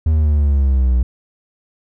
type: linear sweep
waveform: triangle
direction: down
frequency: 79.9 to 60.2 Hz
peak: -9 dBFS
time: 0.06-1.03 s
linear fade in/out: 5 ms
effects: none